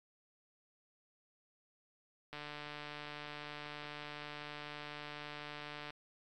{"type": "click train", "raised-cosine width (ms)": 0.3, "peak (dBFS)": -29, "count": 530, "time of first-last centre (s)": [2.33, 5.904], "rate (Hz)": 148, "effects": ["MP3 96 kbps"]}